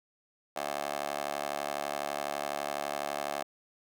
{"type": "tone with high-pass filter", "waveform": "15% pulse", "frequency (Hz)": 72, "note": "D2", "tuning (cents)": -34, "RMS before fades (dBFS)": -35, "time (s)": [0.56, 3.43], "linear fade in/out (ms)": 5, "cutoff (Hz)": 620, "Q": 2.1, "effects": []}